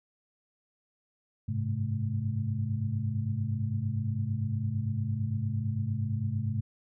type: tone cluster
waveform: sine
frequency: 96.6 / 105.4 / 132.2 / 216 Hz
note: G2 / G#2 / C3 / A3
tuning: -25 / +26 / +18 / -32 cents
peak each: -38 / -30 / -34 / -37 dBFS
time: 1.48-6.61 s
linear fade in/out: 10 ms
effects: none